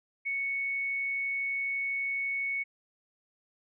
sine tone, 2217 Hz, C#7, in tune, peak -29 dBFS, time 0.25-2.64 s, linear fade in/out 20 ms, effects none

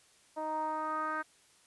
10% pulse tone with low-pass filter sweep, 311.1 Hz, D#4, in tune, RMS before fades -35 dBFS, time 0.36-1.23 s, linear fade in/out 20 ms, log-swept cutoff 790 to 1500 Hz, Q 4.7, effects white hiss -64 dBFS RMS until 1.66 s + resampled to 24000 Hz

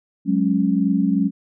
sine chord, F# suspended second, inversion none, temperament equal with one note detuned, 185 / 207.7 / 275.3 Hz, F#3 / G#3 / C#4, 0 / 0 / -12 cents, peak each -20 dBFS, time 0.25-1.31 s, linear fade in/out 50 ms, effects none

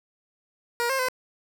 15% pulse tone with pitch steps, 474.8 / 533 / 510 Hz, A#4 / C5 / C5, +32 / +32 / -44 cents, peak -17 dBFS, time 0.8-1.085 s, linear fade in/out 0 ms, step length 95 ms, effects none

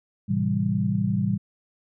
sine chord, A minor seventh, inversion none, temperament equal, 110 / 130.81 / 164.81 / 196 Hz, A2 / C3 / E3 / G3, 0 / 0 / 0 / 0 cents, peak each -27 / -29 / -28 / -24 dBFS, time 0.28-1.38 s, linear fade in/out 20 ms, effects none

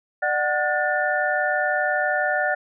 sine tone cluster, 598 / 744 / 1448 / 1775 Hz, D5 / F#5 / F#6 / A6, +31 / +9 / -38 / +15 cents, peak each -25 dBFS, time 0.22-2.55 s, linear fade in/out 10 ms, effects none

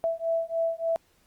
sine beating tone pair, 659.3 / 662.7 Hz, E5 / E5, 0 / +9 cents, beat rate 3.4 Hz, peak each -28 dBFS, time 0.04-0.96 s, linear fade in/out 0 ms, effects pink hiss -65 dBFS RMS until 1.26 s + Opus 24 kbps

